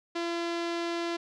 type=tone with low-pass filter; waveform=sawtooth; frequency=340 Hz; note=F4; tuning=46 cents flat; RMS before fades=-32 dBFS; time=0.15-1.17 s; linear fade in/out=10 ms; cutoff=4600 Hz; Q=1.3; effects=none